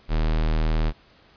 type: tone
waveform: square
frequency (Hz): 39.31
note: D#1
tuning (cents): +19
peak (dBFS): -20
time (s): 0.08-0.93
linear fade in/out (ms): 50
effects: pink hiss -55 dBFS RMS until 1.36 s + resampled to 11025 Hz